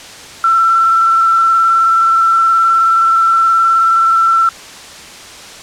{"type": "tone with vibrato", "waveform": "sine", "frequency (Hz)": 1342, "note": "E6", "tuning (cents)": 31, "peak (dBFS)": -7, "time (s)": [0.44, 4.49], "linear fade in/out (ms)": 2, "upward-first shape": "square", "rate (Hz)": 19, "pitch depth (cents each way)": 14, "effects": ["white hiss -32 dBFS RMS until 5.62 s", "low-pass 7000 Hz 12 dB/octave"]}